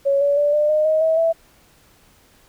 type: tone with pitch steps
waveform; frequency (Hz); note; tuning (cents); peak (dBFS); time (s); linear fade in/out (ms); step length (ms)
sine; 556 / 569.7 / 583.6 / 598 / 612.7 / 627.7 / 643.1 / 658.9; C#5 / C#5 / D5 / D5 / D#5 / D#5 / E5 / E5; +5 / +47 / -11 / +31 / -27 / +15 / -43 / -1; -14; 0.05-1.33; 20; 160
effects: pink hiss -54 dBFS RMS until 2.48 s